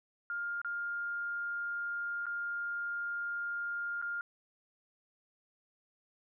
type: tone with dropouts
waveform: sine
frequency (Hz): 1407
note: F6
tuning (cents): +12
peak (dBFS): -34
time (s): 0.3-4.21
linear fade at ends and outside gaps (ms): 1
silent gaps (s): 0.616-0.647 / 2.257-2.266 / 4.016-4.024
effects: none